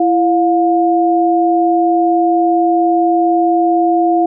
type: tone pair together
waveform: sine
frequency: 335.3 / 711 Hz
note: E4 / F5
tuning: +30 / +31 cents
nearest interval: octave + minor second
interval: 1301 cents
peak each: -12 dBFS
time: 0-4.26 s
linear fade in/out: 5 ms
effects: none